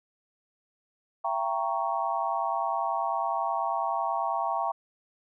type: chord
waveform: sine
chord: E diminished seventh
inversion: none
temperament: equal with one note detuned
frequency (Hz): 673.9 / 784 / 932.3 / 1108.7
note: E5 / G5 / Bb5 / Db6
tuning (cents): +38 / 0 / 0 / 0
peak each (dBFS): -32 / -31 / -31 / -32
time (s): 1.24-4.72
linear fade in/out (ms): 10
effects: none